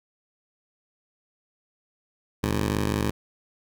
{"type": "ring-modulated tone", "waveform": "15% pulse", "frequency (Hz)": 103.9, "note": "G#2", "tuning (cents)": 1, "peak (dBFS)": -14, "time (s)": [2.43, 3.11], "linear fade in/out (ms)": 5, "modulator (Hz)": 23, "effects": []}